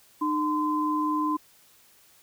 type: tone pair together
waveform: sine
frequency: 304.1 / 1027 Hz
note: D#4 / C6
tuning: -40 / -33 cents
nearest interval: octave + major sixth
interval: 2107 cents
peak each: -26 dBFS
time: 0.21-1.37 s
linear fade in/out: 10 ms
effects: white hiss -58 dBFS RMS until 2.22 s